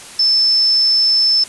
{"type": "tone", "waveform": "sine", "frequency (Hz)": 5274, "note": "E8", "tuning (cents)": 0, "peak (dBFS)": -10, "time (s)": [0.19, 1.44], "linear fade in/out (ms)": 5, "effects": ["white hiss -35 dBFS RMS until 1.48 s", "resampled to 24000 Hz"]}